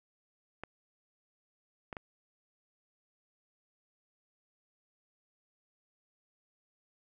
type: clicks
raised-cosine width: 0.5 ms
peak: -25 dBFS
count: 3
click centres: 0.636 / 1.928 / 1.968 s
effects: none